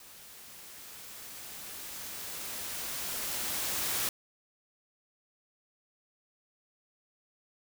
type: noise with level ramp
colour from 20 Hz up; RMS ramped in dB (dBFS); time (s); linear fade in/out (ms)
white; -52 to -31; 0-4.09; 2
effects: none